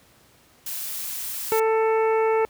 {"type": "noise", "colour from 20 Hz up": "blue", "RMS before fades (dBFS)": -31, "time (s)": [0.66, 1.6], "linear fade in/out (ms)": 5}
{"type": "harmonic tone", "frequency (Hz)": 443.4, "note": "A4", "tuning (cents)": 13, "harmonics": [1, 2, 3, 4, 5, 6], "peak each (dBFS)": [-19, -25, -31, -38, -34, -41], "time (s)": [1.52, 2.45], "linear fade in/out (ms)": 0}
{"effects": ["pink hiss -56 dBFS RMS until 2.49 s", "high-pass 60 Hz 12 dB/octave"]}